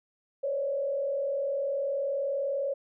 sine tone with frequency modulation, 555 Hz, C#5, 2 cents sharp, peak -27 dBFS, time 0.43-2.74 s, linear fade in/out 10 ms, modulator 39.9 Hz, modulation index 0.8, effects none

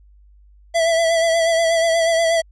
square tone with vibrato, 662 Hz, E5, 7 cents sharp, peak -15 dBFS, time 0.74-2.42 s, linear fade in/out 20 ms, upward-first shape sine, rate 8.3 Hz, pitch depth 33 cents each way, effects added 50 Hz sine -46 dBFS peak until 2.51 s + resampled to 22050 Hz

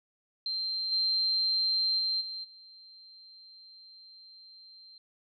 sine tone with level steps, 4145 Hz, C8, 17 cents flat, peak -30 / -25 / -27 / -36 / -50 dBFS, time 0.46-4.98 s, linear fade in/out 2 ms, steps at 0.91 / 1.98 / 2.2 / 2.43 s, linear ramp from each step 20 ms, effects none

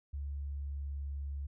sine tone with pitch glide, 70.8 to 70.35 Hz, C#2 to C#2, +37 to +26 cents, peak -36 dBFS, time 0.13-1.47 s, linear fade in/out 10 ms, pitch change -11 cents, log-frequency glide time 0.31-1.02 s, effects none

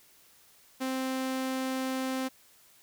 sawtooth tone, 261.6 Hz, C4, in tune, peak -26 dBFS, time 0.8-2.29 s, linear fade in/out 20 ms, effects white hiss -60 dBFS RMS until 2.82 s

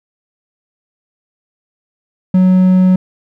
triangle tone, 185 Hz, F#3, in tune, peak -4 dBFS, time 2.34-2.96 s, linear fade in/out 5 ms, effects none

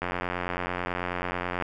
click train, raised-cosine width 0.5 ms, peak -14 dBFS, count 144, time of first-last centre 0.02-1.623 s, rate 89.2 Hz, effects none

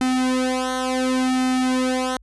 sawtooth tone with flanger, 256.6 Hz, C4, 34 cents flat, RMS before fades -21 dBFS, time 0.01-2.17 s, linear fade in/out 2 ms, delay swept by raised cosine 1.8 to 3.5 ms, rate 0.69 Hz, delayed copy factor -1, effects added 50 Hz sine -48 dBFS peak until 2.22 s + resampled to 24000 Hz

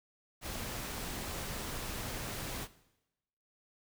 pink noise, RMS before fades -40 dBFS, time 0.41-2.68 s, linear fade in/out 50 ms, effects noise-tail reverb RT60 0.9 s tail -17 dB re dry

